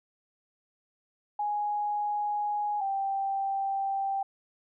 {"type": "tone pair in turn", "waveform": "sine", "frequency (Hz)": [830.6, 784], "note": ["G#5", "G5"], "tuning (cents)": [0, 0], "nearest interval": "minor second", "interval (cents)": 100, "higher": "first", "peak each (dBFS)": -27, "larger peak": "neither", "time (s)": [[1.39, 2.81], [2.81, 4.23]], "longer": "neither", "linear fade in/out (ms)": 5, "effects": []}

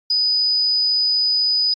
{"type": "tone", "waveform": "sine", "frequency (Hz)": 4978, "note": "D#8", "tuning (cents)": 0, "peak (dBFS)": -15, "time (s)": [0.1, 1.74], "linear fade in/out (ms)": 5, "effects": ["AAC 48 kbps"]}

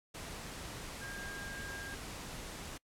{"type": "tone in noise", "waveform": "sine", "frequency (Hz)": 1613, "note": "G6", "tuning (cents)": 49, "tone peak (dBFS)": -44, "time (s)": [1.01, 1.95], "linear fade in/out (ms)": 10, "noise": "pink", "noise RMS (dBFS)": -45, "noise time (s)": [0.14, 2.78], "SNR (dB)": -2, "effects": ["noise-tail reverb RT60 0.1 s tail -24 dB re dry", "low-pass 11000 Hz 12 dB/octave"]}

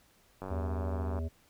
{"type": "click train", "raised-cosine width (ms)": 1, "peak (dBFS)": -26, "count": 74, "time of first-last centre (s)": [0.42, 1.188], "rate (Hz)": 95}
{"type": "harmonic tone", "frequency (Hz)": 81, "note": "E2", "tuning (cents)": -30, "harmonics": [1, 3, 5, 7, 8], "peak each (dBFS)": [-32, -42, -46, -49, -50], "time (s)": [0.5, 1.29], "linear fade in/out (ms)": 20}
{"effects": ["pink hiss -65 dBFS RMS until 1.49 s"]}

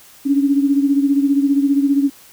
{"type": "beating tone pair", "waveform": "sine", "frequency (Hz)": [277.5, 292.5], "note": ["C#4", "D4"], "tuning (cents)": [2, -7], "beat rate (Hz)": 15, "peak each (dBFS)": [-13, -19], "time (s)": [0.25, 2.1], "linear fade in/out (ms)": 20, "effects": ["white hiss -45 dBFS RMS until 2.32 s"]}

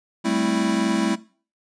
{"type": "chord", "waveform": "square", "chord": "A minor seventh", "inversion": "third", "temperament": "equal", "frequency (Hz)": [196, 220, 261.6, 329.6], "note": ["G3", "A3", "C4", "E4"], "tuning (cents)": [0, 0, 0, 0], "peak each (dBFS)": [-27, -25, -28, -25], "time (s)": [0.24, 1.16], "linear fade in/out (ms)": 20, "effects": ["noise-tail reverb RT60 0.4 s tail -19 dB re dry", "resampled to 22050 Hz"]}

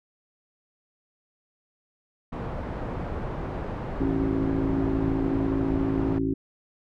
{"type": "low-pass noise", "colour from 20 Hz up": "pink", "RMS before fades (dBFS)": -32, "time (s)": [2.32, 6.19], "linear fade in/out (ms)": 10, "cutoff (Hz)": 1000, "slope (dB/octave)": 12}
{"type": "harmonic tone", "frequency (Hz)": 54.6, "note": "A1", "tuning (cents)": -13, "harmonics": [1, 2, 3, 5, 6, 7], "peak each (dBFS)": [-35, -34, -34, -25, -32, -32], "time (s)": [4, 6.34], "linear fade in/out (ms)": 5}
{"effects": []}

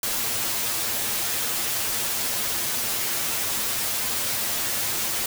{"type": "noise with comb filter", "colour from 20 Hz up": "white", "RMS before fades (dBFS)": -26, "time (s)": [0.03, 5.26], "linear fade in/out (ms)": 2, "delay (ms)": 8.7, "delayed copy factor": 0.7, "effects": []}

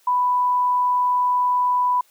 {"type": "tone", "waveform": "sine", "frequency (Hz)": 991, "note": "B5", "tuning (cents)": 6, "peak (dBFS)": -16, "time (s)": [0.07, 2.01], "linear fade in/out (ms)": 5, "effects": ["white hiss -58 dBFS RMS until 2.1 s", "high-pass 400 Hz 12 dB/octave"]}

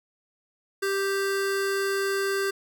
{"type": "tone pair together", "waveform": "square", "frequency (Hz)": [392.5, 1569], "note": ["G4", "G6"], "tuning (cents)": [2, 1], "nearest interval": "2 octaves", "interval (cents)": 2399, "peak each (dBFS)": [-26, -31], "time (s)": [0.82, 2.51], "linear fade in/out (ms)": 10, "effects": []}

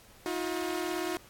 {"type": "tone pair together", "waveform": "sawtooth", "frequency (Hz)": [319.9, 358.1], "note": ["D#4", "F4"], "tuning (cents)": [48, 43], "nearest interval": "major second", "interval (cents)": 195, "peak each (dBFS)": [-31, -29], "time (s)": [0.26, 1.17], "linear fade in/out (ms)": 0, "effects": ["pink hiss -56 dBFS RMS until 1.29 s", "AAC 64 kbps"]}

